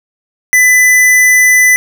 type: tone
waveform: square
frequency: 2000 Hz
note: B6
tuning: 21 cents sharp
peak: -5 dBFS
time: 0.53-1.76 s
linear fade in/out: 0 ms
effects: none